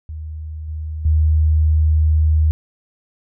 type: tone with level steps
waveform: sine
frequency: 77.78 Hz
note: D#2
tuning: in tune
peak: -26 / -23 / -11 dBFS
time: 0.09-2.51 s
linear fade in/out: 0 ms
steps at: 0.68 / 1.05 s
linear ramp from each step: 5 ms
effects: none